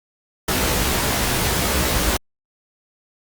pink noise with comb filter, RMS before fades -20 dBFS, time 0.48-2.17 s, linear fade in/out 5 ms, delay 16 ms, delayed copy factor +0.75, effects Opus 48 kbps

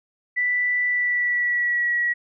sine tone with pitch glide, 1975.5 to 1921.5 Hz, B6 to B6, 0 to -48 cents, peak -19 dBFS, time 0.36-2.14 s, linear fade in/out 20 ms, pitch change -48 cents, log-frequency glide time 0.86-1.92 s, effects none

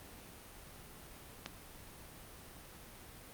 click, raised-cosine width 0.2 ms, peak -22 dBFS, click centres 1.461 s, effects pink hiss -53 dBFS RMS until 3.33 s + Opus 32 kbps

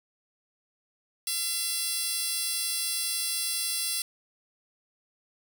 10% pulse tone with high-pass filter, 678 Hz, E5, 49 cents sharp, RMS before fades -30 dBFS, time 1.27-4.02 s, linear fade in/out 2 ms, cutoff 6300 Hz, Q 1.2, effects none

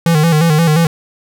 square tone with vibrato, 160 Hz, D#3, 49 cents sharp, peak -9 dBFS, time 0.06-0.87 s, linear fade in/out 2 ms, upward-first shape square, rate 5.7 Hz, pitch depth 80 cents each way, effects none

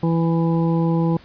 harmonic tone, 165.7 Hz, E3, 9 cents sharp, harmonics 1 / 2 / 3 / 5 / 6, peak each -17 / -23 / -27 / -31 / -33 dBFS, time 0.03-1.17 s, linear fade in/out 2 ms, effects pink hiss -48 dBFS RMS until 1.24 s + resampled to 11025 Hz

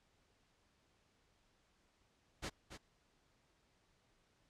pink noise with echo, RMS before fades -42 dBFS, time 2.42-2.5 s, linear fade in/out 20 ms, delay 280 ms, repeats 1, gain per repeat -9 dB, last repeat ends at 2.78 s, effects pink hiss -75 dBFS RMS until 4.49 s + low-pass 7000 Hz 12 dB/octave

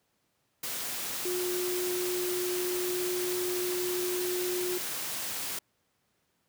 sine tone in noise, 360.4 Hz, F#4, 45 cents flat, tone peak -30 dBFS, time 1.25-4.78 s, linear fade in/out 5 ms, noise white, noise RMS -35 dBFS, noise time 0.63-5.59 s, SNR +2 dB, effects pink hiss -74 dBFS RMS until 6.48 s + high-pass 100 Hz 12 dB/octave

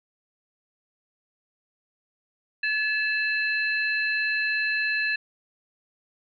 sine tone cluster, 1715 / 2632 / 4099 Hz, A6 / E7 / C8, -45 / -3 / -36 cents, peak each -25 / -27 / -34 dBFS, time 2.63-5.16 s, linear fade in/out 5 ms, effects none

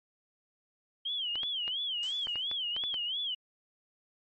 sine tone with vibrato, 3129 Hz, G7, 4 cents flat, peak -31 dBFS, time 1.05-3.35 s, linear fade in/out 10 ms, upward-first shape sine, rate 2.9 Hz, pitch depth 170 cents each way
clicks, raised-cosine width 0.3 ms, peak -25 dBFS, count 9, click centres 1.356 / 1.433 / 1.679 / 2.271 / 2.357 / 2.514 / 2.765 / 2.838 / 2.942 s
blue noise with exponential decay, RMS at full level -40 dBFS, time 2.03-2.63 s, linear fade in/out 0 ms, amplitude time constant 130 ms
effects MP3 32 kbps

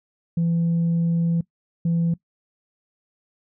sine tone pair in turn, 168.1 / 168.1 Hz, E3 / E3, +34 / +34 cents, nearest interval unison, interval 0 cents, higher neither, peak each -16 dBFS, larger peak neither, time 0.37-1.41 / 1.85-2.14 s, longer first, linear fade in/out 5 ms, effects noise-tail reverb RT60 0.1 s tail -21 dB re dry + tanh soft clip ceiling -16 dBFS

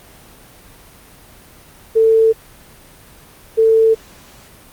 sine tone pair in turn, 446.4 / 446.4 Hz, A4 / A4, +25 / +25 cents, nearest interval unison, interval 0 cents, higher neither, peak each -8 dBFS, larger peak neither, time 1.95-2.33 / 3.57-3.95 s, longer neither, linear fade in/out 20 ms, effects pink hiss -43 dBFS RMS until 4.72 s + Opus 32 kbps

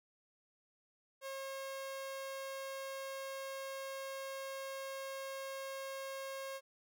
sawtooth tone, 540 Hz, C#5, 45 cents flat, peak -38 dBFS, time 1.21-6.61 s, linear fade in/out 50 ms, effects none

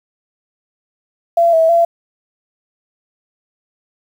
sine tone with pitch steps, 679 / 650 / 678 Hz, F5 / E5 / E5, -49 / -24 / +49 cents, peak -8 dBFS, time 1.37-1.85 s, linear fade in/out 5 ms, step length 160 ms, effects 7-bit

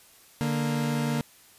40% pulse tone pair together, 147.3 / 233.8 Hz, D3 / A#3, +6 / +5 cents, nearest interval minor sixth, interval 799 cents, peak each -27 dBFS, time 0.41-1.21 s, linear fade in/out 0 ms, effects white hiss -55 dBFS RMS until 1.58 s + resampled to 32000 Hz

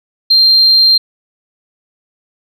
sine tone, 4175 Hz, C8, 5 cents flat, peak -4 dBFS, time 0.3-0.98 s, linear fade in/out 10 ms, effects tanh soft clip ceiling 0 dBFS

